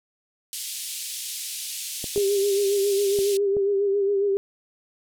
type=band-pass noise; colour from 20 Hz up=white; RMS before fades=-33 dBFS; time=0.53-3.37 s; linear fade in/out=0 ms; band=2800 to 12000 Hz; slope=24 dB/octave
type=clicks; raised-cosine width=2 ms; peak=-20 dBFS; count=4; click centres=2.042 / 2.178 / 3.189 / 3.568 s
type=tone with vibrato; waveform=sine; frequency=399.5 Hz; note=G4; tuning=33 cents sharp; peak=-19 dBFS; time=2.16-4.37 s; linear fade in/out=0 ms; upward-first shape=sine; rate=7.3 Hz; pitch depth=44 cents each way
effects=none